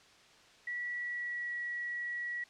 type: tone with pitch glide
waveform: sine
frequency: 1942 to 1927.5 Hz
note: B6 to B6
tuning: -30 to -43 cents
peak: -35 dBFS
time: 0.67-2.44 s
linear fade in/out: 5 ms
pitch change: -13 cents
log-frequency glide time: 0.96-1.55 s
effects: white hiss -60 dBFS RMS until 2.49 s + low-pass 5000 Hz 12 dB/octave